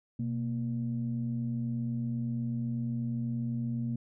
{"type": "tone pair together", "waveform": "sine", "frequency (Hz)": [124.99, 233.1], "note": ["B2", "A#3"], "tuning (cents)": [21, 0], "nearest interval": "major seventh", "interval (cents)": 1079, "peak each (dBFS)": [-32, -32], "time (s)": [0.19, 3.96], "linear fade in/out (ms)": 5, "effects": ["tanh soft clip ceiling -23 dBFS"]}